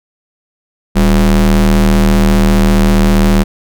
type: ring-modulated tone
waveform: square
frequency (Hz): 77.78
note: D#2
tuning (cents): 0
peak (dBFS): -4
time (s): 0.95-3.44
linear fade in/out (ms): 20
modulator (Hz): 118
effects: none